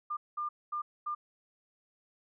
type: tone bursts at uneven times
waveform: sine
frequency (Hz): 1200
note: D6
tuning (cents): +37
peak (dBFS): -32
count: 4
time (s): 0.1-0.17 / 0.37-0.49 / 0.72-0.82 / 1.06-1.15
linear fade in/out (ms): 10
effects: none